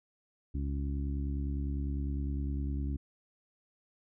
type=harmonic tone; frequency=69.9 Hz; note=C#2; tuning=15 cents sharp; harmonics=1 / 2 / 3 / 4 / 5; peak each=-32 / -40 / -44 / -41 / -51 dBFS; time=0.54-2.97 s; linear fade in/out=10 ms; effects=none